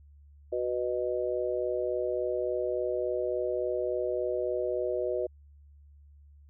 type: chord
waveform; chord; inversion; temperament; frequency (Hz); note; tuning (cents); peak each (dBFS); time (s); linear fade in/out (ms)
sine; B major; second; just; 370.4 / 493.9 / 617.4; F#4 / B4 / D#5; +2 / 0 / -14; -32; 0.52-5.27; 10
effects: added 72 Hz sine -52 dBFS peak until 6.49 s